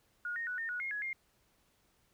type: tone with pitch steps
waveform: sine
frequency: 1439 / 1855 / 1477 / 1824 / 1462 / 2143 / 1679 / 2121 Hz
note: F#6 / A#6 / F#6 / A#6 / F#6 / C7 / G#6 / C7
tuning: -49 / -9 / -3 / -38 / -21 / +41 / +18 / +23 cents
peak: -35 dBFS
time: 0.25-1.13 s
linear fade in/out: 2 ms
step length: 110 ms
effects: pink hiss -72 dBFS RMS until 2.13 s